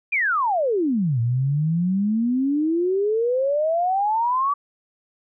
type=exponential two-way sweep; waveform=sine; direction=down then up; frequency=2489 to 114 to 1160 Hz; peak=-18 dBFS; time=0.12-4.54 s; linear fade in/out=10 ms; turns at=1.2 s; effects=none